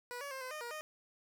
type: tone with pitch steps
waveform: 15% pulse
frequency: 488.6 / 566 / 530 / 512 / 612 / 475.5 / 616 Hz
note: B4 / C#5 / C5 / C5 / D#5 / A#4 / D#5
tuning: -19 / +36 / +22 / -38 / -29 / +34 / -17 cents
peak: -35 dBFS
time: 0.11-0.81 s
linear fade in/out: 0 ms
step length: 100 ms
effects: none